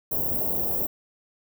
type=band-stop noise; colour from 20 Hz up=white; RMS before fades=-26 dBFS; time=0.11-0.87 s; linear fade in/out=10 ms; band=700 to 16000 Hz; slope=24 dB/octave; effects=none